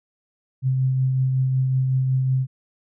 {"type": "tone with tremolo", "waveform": "sine", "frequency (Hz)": 130.81, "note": "C3", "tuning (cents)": 0, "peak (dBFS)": -16, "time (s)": [0.62, 2.47], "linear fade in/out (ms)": 50, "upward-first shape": "triangle", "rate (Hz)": 5.4, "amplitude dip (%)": 30, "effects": []}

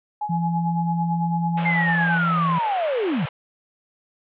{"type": "tone with tremolo", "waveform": "sine", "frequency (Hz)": 840, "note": "G#5", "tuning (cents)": 19, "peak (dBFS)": -22, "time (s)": [0.21, 2.19], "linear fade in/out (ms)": 5, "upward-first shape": "sine", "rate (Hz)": 9, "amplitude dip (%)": 70}
{"type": "tone with pitch glide", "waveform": "sine", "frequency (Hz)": [169.3, 166.58], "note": ["E3", "E3"], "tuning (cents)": [46, 18], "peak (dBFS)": -21, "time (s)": [0.29, 2.59], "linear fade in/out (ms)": 10, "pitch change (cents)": -28, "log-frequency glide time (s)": [2.17, 2.45]}
{"type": "band-pass noise", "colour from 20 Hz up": "pink", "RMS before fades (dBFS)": -34, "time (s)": [1.57, 3.29], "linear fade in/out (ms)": 5, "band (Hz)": [500, 3200], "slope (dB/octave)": 48}
{"type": "linear sweep", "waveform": "sine", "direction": "down", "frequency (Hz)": [2128, 124.2], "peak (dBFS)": -20, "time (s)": [1.65, 3.26], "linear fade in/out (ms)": 10}
{"effects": []}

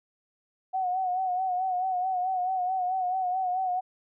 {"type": "tone with vibrato", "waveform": "sine", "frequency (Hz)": 740, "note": "F#5", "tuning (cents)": 0, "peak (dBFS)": -25, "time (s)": [0.73, 3.81], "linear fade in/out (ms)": 20, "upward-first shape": "sine", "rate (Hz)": 4.6, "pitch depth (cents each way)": 53, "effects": []}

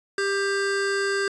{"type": "tone pair together", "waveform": "square", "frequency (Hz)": [395.6, 1586], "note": ["G4", "G6"], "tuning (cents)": [16, 20], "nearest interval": "2 octaves", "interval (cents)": 2404, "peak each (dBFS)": [-25, -27], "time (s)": [0.18, 1.28], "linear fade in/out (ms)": 2, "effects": ["resampled to 22050 Hz"]}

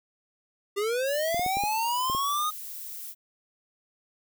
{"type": "linear sweep", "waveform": "square", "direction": "up", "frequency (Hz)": [392.1, 1252], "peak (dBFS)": -26, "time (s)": [0.76, 2.51], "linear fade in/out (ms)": 20}
{"type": "noise", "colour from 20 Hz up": "violet", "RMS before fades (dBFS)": -39, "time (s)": [1.04, 3.15], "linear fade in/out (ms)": 50}
{"type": "clicks", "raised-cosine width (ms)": 2, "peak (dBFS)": -23, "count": 7, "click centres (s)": [1.345, 1.395, 1.463, 1.57, 1.637, 2.099, 2.149]}
{"effects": []}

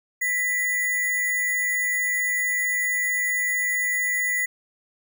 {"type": "tone with sample-and-hold", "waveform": "sine", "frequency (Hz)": 1975.5, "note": "B6", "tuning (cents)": 0, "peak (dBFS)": -21, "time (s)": [0.21, 4.46], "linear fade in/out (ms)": 10, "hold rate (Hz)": 8820, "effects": []}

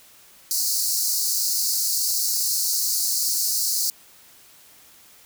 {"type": "high-pass noise", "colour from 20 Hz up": "pink", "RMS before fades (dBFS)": -23, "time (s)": [0.51, 3.9], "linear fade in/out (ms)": 0, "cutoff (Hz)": 4300, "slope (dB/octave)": 96, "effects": ["white hiss -51 dBFS RMS until 5.25 s"]}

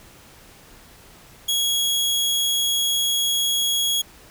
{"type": "tone", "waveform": "sawtooth", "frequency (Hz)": 3322, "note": "G#7", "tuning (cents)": 0, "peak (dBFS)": -16, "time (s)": [1.48, 4.02], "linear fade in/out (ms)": 10, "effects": ["pink hiss -48 dBFS RMS until 4.3 s"]}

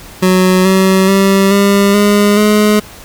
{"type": "tone with pitch steps", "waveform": "25% pulse", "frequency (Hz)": [185, 189.87, 194.87, 200, 205.3, 210.7], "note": ["F#3", "F#3", "G3", "G3", "G#3", "G#3"], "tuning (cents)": [0, 45, -10, 35, -20, 25], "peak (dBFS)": -3, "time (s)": [0.22, 2.8], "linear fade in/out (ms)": 10, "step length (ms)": 430, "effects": ["pink hiss -34 dBFS RMS until 3.04 s"]}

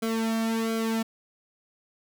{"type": "tone with flanger", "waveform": "sawtooth", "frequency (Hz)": 225.1, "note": "A3", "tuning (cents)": 40, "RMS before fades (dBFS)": -27, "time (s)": [0.02, 1.03], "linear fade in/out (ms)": 10, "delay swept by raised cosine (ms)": [1.1, 2.06], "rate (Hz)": 1.4, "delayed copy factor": -0.75, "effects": []}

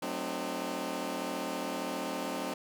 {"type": "chord", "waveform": "15% pulse", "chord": "F# diminished seventh", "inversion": "none", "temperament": "equal with one note detuned", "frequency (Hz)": [185, 220, 261.6, 303.3], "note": ["F#3", "A3", "C4", "Eb4"], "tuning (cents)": [0, 0, 0, -44], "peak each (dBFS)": [-35, -36, -31, -32], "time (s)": [0.02, 2.54], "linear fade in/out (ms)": 5, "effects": []}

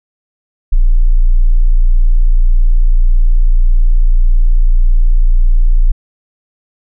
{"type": "tone", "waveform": "sine", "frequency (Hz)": 29.14, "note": "A#0", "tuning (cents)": 0, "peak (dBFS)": -4, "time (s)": [0.72, 5.92], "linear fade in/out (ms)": 10, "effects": []}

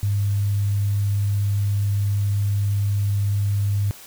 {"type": "tone", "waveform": "sine", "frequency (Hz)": 101.2, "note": "G#2", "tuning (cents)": -44, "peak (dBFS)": -18, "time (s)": [0.03, 3.91], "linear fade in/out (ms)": 0, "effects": ["white hiss -43 dBFS RMS until 4.06 s"]}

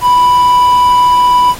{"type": "tone with quantisation", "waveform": "triangle", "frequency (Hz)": 987.8, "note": "B5", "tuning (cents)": 0, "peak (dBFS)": -3, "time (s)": [0.01, 1.55], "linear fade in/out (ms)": 50, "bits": 5, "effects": ["pink hiss -29 dBFS RMS until 1.59 s", "AAC 48 kbps"]}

